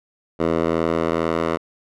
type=tone with band-pass filter sweep; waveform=10% pulse; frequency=82.2 Hz; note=E2; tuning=4 cents flat; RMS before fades=-21 dBFS; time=0.39-1.58 s; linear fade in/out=20 ms; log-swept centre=530 to 820 Hz; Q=0.83; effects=none